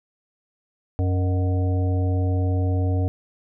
harmonic tone with a mistuned harmonic, 92.5 Hz, F#2, in tune, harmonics 1 / 3 / 5 / 7 / 8, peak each -19 / -29 / -33 / -36 / -37 dBFS, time 0.99-3.08 s, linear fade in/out 0 ms, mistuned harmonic 7, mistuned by -91 cents, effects none

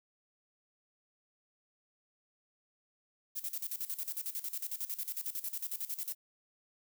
violet noise with tremolo, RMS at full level -37 dBFS, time 3.35-6.15 s, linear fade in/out 20 ms, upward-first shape square, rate 11 Hz, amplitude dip 80%, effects none

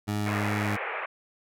20% pulse tone with vibrato, 103.83 Hz, G#2, in tune, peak -22 dBFS, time 0.07-0.77 s, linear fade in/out 20 ms, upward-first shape triangle, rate 2.6 Hz, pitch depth 12 cents each way
white band-pass noise, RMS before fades -33 dBFS, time 0.26-1.06 s, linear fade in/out 10 ms, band 420 to 2400 Hz, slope 48 dB/octave
effects none

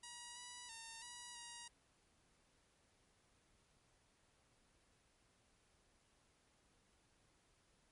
5% pulse tone with pitch steps, 958 / 975 / 911 / 967 / 949 Hz, A#5 / B5 / A#5 / B5 / A#5, +47 / -23 / -40 / -37 / +31 cents, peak -39 dBFS, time 0.03-1.68 s, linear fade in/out 5 ms, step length 330 ms, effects pink hiss -75 dBFS RMS until 7.91 s + MP3 48 kbps

